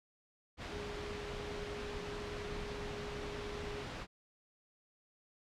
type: tone in noise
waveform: sine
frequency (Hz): 413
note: G#4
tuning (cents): -10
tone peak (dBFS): -44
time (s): 0.69-3.87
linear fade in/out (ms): 50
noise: pink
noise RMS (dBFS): -43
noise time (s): 0.57-4.07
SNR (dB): -4
effects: low-pass 4000 Hz 12 dB/octave